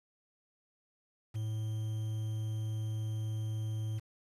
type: tone with quantisation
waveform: triangle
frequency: 109.1 Hz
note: A2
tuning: 14 cents flat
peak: -31 dBFS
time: 1.34-4 s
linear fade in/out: 20 ms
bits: 9
effects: resampled to 32000 Hz